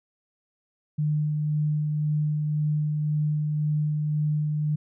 sine tone with tremolo, 150.9 Hz, D3, 47 cents sharp, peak -21 dBFS, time 0.98-4.76 s, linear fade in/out 10 ms, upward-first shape sine, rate 1.9 Hz, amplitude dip 25%, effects none

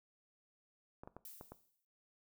clicks, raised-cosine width 1 ms, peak -35 dBFS, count 5, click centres 1.035 / 1.075 / 1.166 / 1.411 / 1.52 s
violet noise with exponential decay, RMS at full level -49 dBFS, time 1.25-1.85 s, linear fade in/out 1 ms, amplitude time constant 130 ms
effects noise-tail reverb RT60 0.4 s tail -18 dB re dry

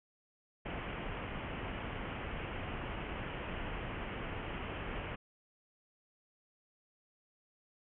pink low-pass noise, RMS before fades -41 dBFS, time 0.65-5.16 s, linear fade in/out 10 ms, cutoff 3100 Hz, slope 96 dB/octave, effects none

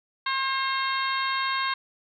harmonic tone with a mistuned harmonic, 534 Hz, C5, 35 cents sharp, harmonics 2 / 3 / 4 / 5 / 6 / 7 / 8, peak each -27 / -31 / -33 / -37 / -39 / -35 / -36 dBFS, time 0.26-1.74 s, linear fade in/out 5 ms, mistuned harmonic 5, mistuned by +26 cents, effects none

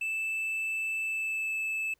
triangle tone with pitch glide, 2637 to 2620 Hz, E7 to E7, 0 to -11 cents, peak -28 dBFS, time 0.01-1.94 s, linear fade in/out 5 ms, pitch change -11 cents, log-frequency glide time 1.03-1.55 s, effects pink hiss -72 dBFS RMS until 1.99 s

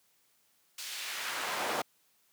brown noise with high-pass filter sweep, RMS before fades -36 dBFS, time 0.78-1.82 s, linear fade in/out 5 ms, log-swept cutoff 4100 to 550 Hz, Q 0.94, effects white hiss -70 dBFS RMS until 2.32 s + high-pass 100 Hz 12 dB/octave

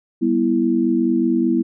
sine chord, E minor, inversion first, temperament equal with one note detuned, 196 / 244.5 / 329.6 Hz, G3 / B3 / E4, 0 / -17 / 0 cents, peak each -23 / -18 / -18 dBFS, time 0.21-1.63 s, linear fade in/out 20 ms, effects none

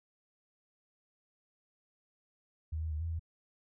sine tone with pitch steps, 78.8 / 79.8 / 76.4 / 83 / 81.8 Hz, D#2 / D#2 / D#2 / E2 / E2, +23 / +44 / -31 / +12 / -13 cents, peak -33 dBFS, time 2.72-3.195 s, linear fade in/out 10 ms, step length 95 ms, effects none

